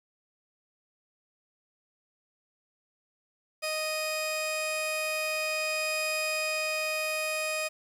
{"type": "tone pair together", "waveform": "sawtooth", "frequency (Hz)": [622.3, 2489], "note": ["D#5", "D#7"], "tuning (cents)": [0, 0], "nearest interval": "2 octaves", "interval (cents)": 2400, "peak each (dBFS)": -28, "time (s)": [3.62, 7.69], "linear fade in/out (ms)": 20, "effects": ["low-pass 12000 Hz 12 dB/octave", "9-bit"]}